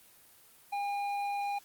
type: tone with hard clipping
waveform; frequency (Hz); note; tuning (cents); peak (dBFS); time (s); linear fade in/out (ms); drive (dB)
sine; 809; G#5; -46; -33; 0.72-1.59; 10; 8
effects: white hiss -59 dBFS RMS until 1.64 s + Opus 32 kbps